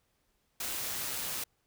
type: noise with amplitude modulation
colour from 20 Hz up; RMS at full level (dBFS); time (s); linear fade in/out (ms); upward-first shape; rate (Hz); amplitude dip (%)
white; -35; 0.6-1.44; 5; sine; 131; 25
effects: pink hiss -75 dBFS RMS until 1.66 s